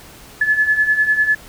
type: beating tone pair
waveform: sine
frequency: 1714 / 1724 Hz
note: A6 / A6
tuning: -46 / -36 cents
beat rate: 10 Hz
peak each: -19 / -14 dBFS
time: 0.41-1.35 s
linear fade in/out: 5 ms
effects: pink hiss -41 dBFS RMS until 1.48 s